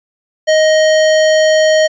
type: tone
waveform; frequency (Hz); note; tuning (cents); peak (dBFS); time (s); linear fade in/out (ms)
square; 625; D#5; +8; -8; 0.47-1.88; 20
effects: resampled to 16000 Hz